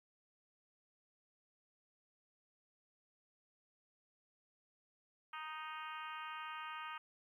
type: harmonic tone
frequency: 311.1 Hz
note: D#4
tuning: in tune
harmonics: 3 / 4 / 5 / 6 / 7 / 8 / 9 / 10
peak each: -50 / -47 / -52 / -56 / -57 / -55 / -56 / -59 dBFS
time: 5.33-6.98 s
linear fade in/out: 5 ms
effects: 13-bit